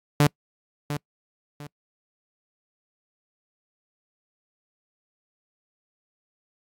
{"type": "tone with echo", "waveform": "sawtooth", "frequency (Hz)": 146.4, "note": "D3", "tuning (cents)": -5, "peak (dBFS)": -11, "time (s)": [0.2, 0.27], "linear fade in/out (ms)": 2, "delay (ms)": 700, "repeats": 2, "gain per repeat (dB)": -11, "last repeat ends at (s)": 1.67, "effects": ["noise-tail reverb RT60 0.1 s tail -26 dB re dry", "AAC 48 kbps"]}